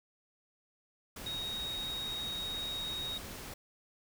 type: tone in noise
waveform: sine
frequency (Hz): 3763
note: A#7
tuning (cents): +16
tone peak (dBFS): -36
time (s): 1.26-3.18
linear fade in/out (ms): 5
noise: pink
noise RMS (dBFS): -45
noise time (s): 1.16-3.54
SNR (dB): +6
effects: none